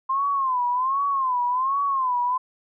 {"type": "tone with vibrato", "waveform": "sine", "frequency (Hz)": 1046.5, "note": "C6", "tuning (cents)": 0, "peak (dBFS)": -20, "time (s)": [0.09, 2.38], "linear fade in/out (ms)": 10, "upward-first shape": "sine", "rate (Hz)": 1.3, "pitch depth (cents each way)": 130, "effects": []}